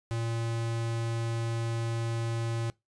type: tone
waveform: square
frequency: 115.3 Hz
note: A#2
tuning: 19 cents flat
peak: -30 dBFS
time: 0.11-2.7 s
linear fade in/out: 0 ms
effects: noise-tail reverb RT60 0.2 s tail -23 dB re dry + resampled to 22050 Hz